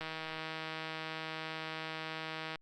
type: click train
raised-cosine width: 0.3 ms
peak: -24 dBFS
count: 406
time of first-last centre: 0.01-2.557 s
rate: 159 Hz
effects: Opus 48 kbps